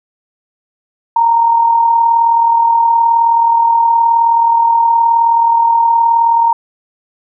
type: tone with amplitude modulation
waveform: sine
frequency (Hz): 926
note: A#5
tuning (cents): -12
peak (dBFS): -5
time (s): 1.16-6.53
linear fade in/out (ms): 5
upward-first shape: sine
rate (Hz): 39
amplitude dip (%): 45
effects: none